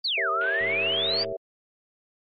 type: exponential two-way sweep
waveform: sine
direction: down then up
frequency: 4803 to 1200 to 4803 Hz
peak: -23 dBFS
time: 0.04-1.24 s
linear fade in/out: 10 ms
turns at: 0.3 s
type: chord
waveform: sine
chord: G diminished seventh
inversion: none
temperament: equal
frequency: 392 / 466.2 / 554.4 / 659.3 Hz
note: G4 / Bb4 / Db5 / Fb5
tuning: 0 / 0 / 0 / 0 cents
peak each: -35 / -35 / -36 / -32 dBFS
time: 0.17-1.37 s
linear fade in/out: 10 ms
type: band-pass noise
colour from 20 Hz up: white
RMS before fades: -40 dBFS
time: 0.41-1.25 s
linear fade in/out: 2 ms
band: 280 to 3200 Hz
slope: 48 dB/octave
type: click train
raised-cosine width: 2 ms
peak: -31 dBFS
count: 78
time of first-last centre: 0.61-1.323 s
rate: 108 Hz
effects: MP3 32 kbps